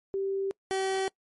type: tone pair in turn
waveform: sine / 30% pulse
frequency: 390 / 383.3 Hz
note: G4 / G4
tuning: -9 / -39 cents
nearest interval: unison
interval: 30 cents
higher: first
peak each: -27 / -24 dBFS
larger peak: second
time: 0.14-0.51 / 0.71-1.08 s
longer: neither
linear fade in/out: 0 ms
effects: noise-tail reverb RT60 0.1 s tail -24 dB re dry + MP3 48 kbps